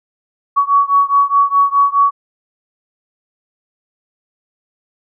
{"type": "beating tone pair", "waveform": "sine", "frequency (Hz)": [1123, 1127.8], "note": ["C#6", "C#6"], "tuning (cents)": [22, 30], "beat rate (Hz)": 4.8, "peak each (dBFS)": [-12, -13], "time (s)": [0.56, 2.11], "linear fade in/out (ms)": 20, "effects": []}